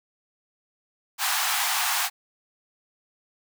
pink high-pass noise, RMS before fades -25 dBFS, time 1.18-2.1 s, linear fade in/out 50 ms, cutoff 720 Hz, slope 96 dB/octave, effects none

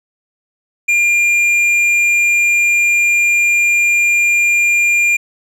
sine tone with tanh clipping, 2400 Hz, D7, 37 cents sharp, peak -11 dBFS, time 0.88-5.17 s, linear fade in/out 10 ms, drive 7 dB, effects none

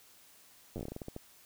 slowing click train, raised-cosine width 2 ms, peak -27 dBFS, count 13, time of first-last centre 0.76-1.164 s, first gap 9 ms, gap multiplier 1.22, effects white hiss -60 dBFS RMS until 1.45 s

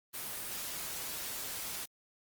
white noise, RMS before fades -40 dBFS, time 0.13-1.86 s, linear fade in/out 20 ms, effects Opus 24 kbps

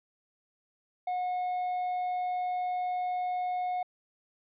triangle tone, 726 Hz, F#5, 33 cents flat, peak -27 dBFS, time 1.07-3.83 s, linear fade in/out 5 ms, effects resampled to 8000 Hz

